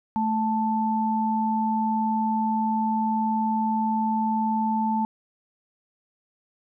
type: tone pair together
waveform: sine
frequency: 219.8 / 880 Hz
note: A3 / A5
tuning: -2 / 0 cents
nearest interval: 2 octaves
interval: 2402 cents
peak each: -24 dBFS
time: 0.16-5.05 s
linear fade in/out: 0 ms
effects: none